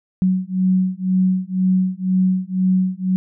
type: beating tone pair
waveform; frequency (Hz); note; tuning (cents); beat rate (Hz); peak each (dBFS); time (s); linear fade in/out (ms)
sine; 185 / 187; F#3 / F#3; 0 / +19; 2; -18; 0.22-3.16; 0
effects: none